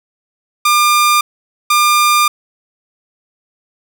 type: tone bursts at uneven times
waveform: sawtooth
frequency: 1200 Hz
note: D6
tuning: 37 cents sharp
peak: -5 dBFS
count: 2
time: 0.65-1.21 / 1.7-2.28 s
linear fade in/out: 5 ms
effects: none